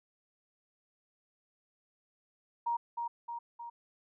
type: tone with echo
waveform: sine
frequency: 941 Hz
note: A#5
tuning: 16 cents sharp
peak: -29 dBFS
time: 2.66-2.77 s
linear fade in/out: 10 ms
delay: 310 ms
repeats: 3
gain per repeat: -4 dB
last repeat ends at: 3.7 s
effects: none